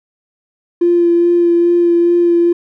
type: tone with vibrato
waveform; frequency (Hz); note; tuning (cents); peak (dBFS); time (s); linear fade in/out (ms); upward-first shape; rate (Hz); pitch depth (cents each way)
triangle; 344.7; F4; -23; -4; 0.81-2.53; 10; sine; 2.4; 14
effects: tanh soft clip ceiling -6 dBFS